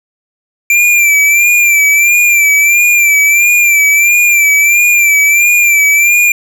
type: tone with vibrato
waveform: square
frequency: 2358 Hz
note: D7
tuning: 6 cents sharp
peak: -6 dBFS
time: 0.7-6.32 s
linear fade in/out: 2 ms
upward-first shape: sine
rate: 1.5 Hz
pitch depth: 55 cents each way
effects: none